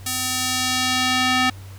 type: tone with band-pass filter sweep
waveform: square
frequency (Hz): 255.2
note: C4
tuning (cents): -43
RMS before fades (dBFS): -21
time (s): 0.06-1.5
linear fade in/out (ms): 5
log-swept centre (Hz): 9800 to 2300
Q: 0.76
effects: added 96 Hz sine -36 dBFS peak until 1.78 s + pink hiss -47 dBFS RMS until 1.78 s